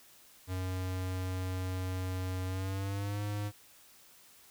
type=tone with pitch glide; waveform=square; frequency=92.6 to 103.34 Hz; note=F#2 to G#2; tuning=+2 to -8 cents; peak=-34 dBFS; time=0.47-3.52 s; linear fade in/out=50 ms; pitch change=+190 cents; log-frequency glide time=2.46-3.22 s; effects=white hiss -59 dBFS RMS until 4.5 s